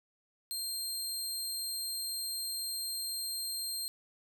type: tone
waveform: 20% pulse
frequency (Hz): 4186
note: C8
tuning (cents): 0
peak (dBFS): -29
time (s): 0.51-3.88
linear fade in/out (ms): 0
effects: none